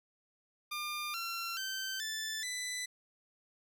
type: tone with pitch steps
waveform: 15% pulse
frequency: 1200 / 1362.6 / 1547.2 / 1756.9 / 1995 Hz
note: D6 / F6 / G6 / A6 / B6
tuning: +37 / -43 / -23 / -3 / +17 cents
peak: -30 dBFS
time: 0.71-2.86 s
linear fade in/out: 10 ms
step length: 430 ms
effects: none